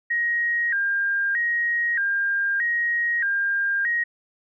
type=tone with vibrato; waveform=sine; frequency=1738 Hz; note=A6; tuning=22 cents flat; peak=-20 dBFS; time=0.1-4.04 s; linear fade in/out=10 ms; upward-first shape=square; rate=0.8 Hz; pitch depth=140 cents each way; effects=none